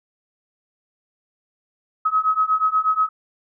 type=beating tone pair; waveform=sine; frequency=1272 / 1280.3 Hz; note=D#6 / D#6; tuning=+38 / +49 cents; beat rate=8.3 Hz; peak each=-20 / -19 dBFS; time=2.05-3.09 s; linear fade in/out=10 ms; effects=none